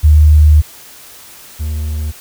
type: tone pair in turn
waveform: sine / triangle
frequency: 75.9 / 76.47 Hz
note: D#2 / D#2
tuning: -42 / -29 cents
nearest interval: unison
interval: 13 cents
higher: second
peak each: -3 / -14 dBFS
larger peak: first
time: 0.03-0.62 / 1.59-2.12 s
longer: first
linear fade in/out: 20 ms
effects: white hiss -37 dBFS RMS until 2.2 s